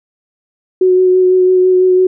sine tone with vibrato, 368.8 Hz, F#4, 6 cents flat, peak -6 dBFS, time 0.81-2.07 s, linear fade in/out 5 ms, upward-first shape sine, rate 6 Hz, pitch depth 14 cents each way, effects none

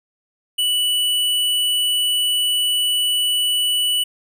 square tone, 2960 Hz, F#7, in tune, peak -17 dBFS, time 0.58-4.04 s, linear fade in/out 10 ms, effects none

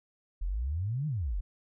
sine exponential two-way sweep, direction up then down, 38.89 to 158.6 to 38.89 Hz, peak -29 dBFS, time 0.41-1.41 s, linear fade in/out 10 ms, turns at 1.07 s, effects none

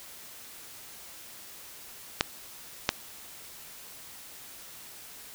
clicks, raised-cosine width 0.2 ms, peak -4 dBFS, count 2, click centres 2.209 / 2.891 s, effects white hiss -47 dBFS RMS until 5.34 s

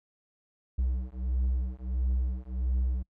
triangle beating tone pair, 62.3 / 63.8 Hz, B1 / C2, +16 / -43 cents, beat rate 1.5 Hz, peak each -28 dBFS, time 0.78-3.03 s, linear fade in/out 10 ms, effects noise-tail reverb RT60 0.1 s tail -26 dB re dry

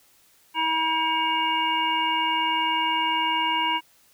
harmonic tone with a mistuned harmonic, 320.7 Hz, E4, 48 cents flat, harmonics 1 / 3 / 5 / 7 / 9, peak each -35 / -23 / -35 / -30 / -27 dBFS, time 0.54-3.81 s, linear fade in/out 50 ms, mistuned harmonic 9, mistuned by -34 cents, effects white hiss -59 dBFS RMS until 4.13 s

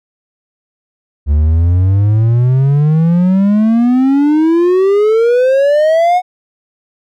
triangle exponential sweep, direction up, 71 to 738 Hz, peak -5 dBFS, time 1.26-6.22 s, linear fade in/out 50 ms, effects none

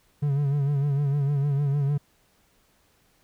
triangle tone with vibrato, 141.8 Hz, C#3, 40 cents sharp, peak -19 dBFS, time 0.22-1.98 s, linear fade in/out 10 ms, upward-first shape sine, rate 6.6 Hz, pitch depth 62 cents each way, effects pink hiss -64 dBFS RMS until 3.23 s

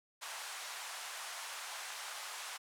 pink band-pass noise, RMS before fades -45 dBFS, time 0.21-2.58 s, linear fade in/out 20 ms, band 770 to 11000 Hz, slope 24 dB/octave, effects none

